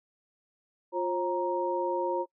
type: tone cluster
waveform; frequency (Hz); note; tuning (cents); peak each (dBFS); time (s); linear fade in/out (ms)
sine; 353.3 / 537 / 936; F4 / C5 / A#5; +20 / +45 / +7; -31; 0.92-2.26; 50
effects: noise-tail reverb RT60 0.1 s tail -25 dB re dry